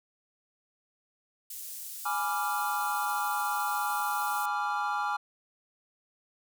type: high-pass noise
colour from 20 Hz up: pink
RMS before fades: -41 dBFS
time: 1.5-4.46 s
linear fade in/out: 5 ms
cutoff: 9000 Hz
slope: 12 dB/octave
type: chord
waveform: triangle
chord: G# diminished seventh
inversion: none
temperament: equal with one note detuned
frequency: 830.6 / 987.8 / 1174.7 / 1388.9 Hz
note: G#5 / B5 / D6 / F6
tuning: 0 / 0 / 0 / -10 cents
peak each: -30 / -35 / -32 / -32 dBFS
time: 2.05-5.17 s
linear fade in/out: 10 ms
effects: none